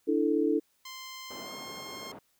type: chord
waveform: sine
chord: D suspended second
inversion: none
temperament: just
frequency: 293.7 / 330.4 / 440.5 Hz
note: D4 / E4 / A4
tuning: 0 / +4 / +2 cents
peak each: -28 dBFS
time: 0.07-0.6 s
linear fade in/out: 20 ms
type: tone with pitch glide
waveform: 10% pulse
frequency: 1044 to 1065.9 Hz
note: C6 to C6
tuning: -4 to +32 cents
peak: -33 dBFS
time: 0.85-2.12 s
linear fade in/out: 5 ms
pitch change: +36 cents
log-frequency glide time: 1.42-1.52 s
type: band-pass noise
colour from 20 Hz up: pink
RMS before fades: -46 dBFS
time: 1.3-2.19 s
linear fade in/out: 5 ms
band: 250 to 930 Hz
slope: 12 dB/octave
effects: white hiss -71 dBFS RMS until 2.39 s